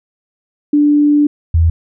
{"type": "tone pair in turn", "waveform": "sine", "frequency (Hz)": [293.7, 82.42], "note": ["D4", "E2"], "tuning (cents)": [0, 0], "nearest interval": "octave + minor seventh", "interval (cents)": 2200, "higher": "first", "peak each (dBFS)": -7, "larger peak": "neither", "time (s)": [[0.73, 1.27], [1.54, 1.7]], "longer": "first", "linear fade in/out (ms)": 5, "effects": []}